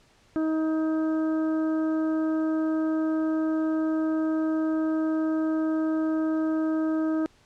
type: harmonic tone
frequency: 315.9 Hz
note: D#4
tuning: 26 cents sharp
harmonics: 1 / 2 / 3 / 4 / 5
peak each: -23 / -34 / -45 / -40 / -44 dBFS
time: 0.36-7.26 s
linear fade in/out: 0 ms
effects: pink hiss -60 dBFS RMS until 7.45 s + low-pass 7000 Hz 12 dB/octave